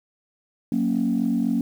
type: chord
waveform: sine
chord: F# major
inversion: none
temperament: equal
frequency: 185 / 233.1 / 277.2 Hz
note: F#3 / A#3 / C#4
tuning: 0 / 0 / 0 cents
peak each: -26 / -21 / -24 dBFS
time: 0.72-1.61 s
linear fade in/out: 2 ms
effects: tanh soft clip ceiling -13 dBFS + 8-bit